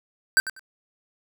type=tone with echo; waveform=square; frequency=1554 Hz; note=G6; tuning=16 cents flat; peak=-15 dBFS; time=0.37-0.4 s; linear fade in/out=0 ms; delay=97 ms; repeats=2; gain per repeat=-14 dB; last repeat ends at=0.594 s; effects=none